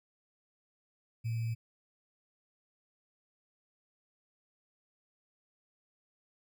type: tone with sample-and-hold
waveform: sine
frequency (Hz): 114.4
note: A#2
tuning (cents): -32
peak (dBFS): -31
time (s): 1.24-1.55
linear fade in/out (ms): 20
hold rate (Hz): 2450
effects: none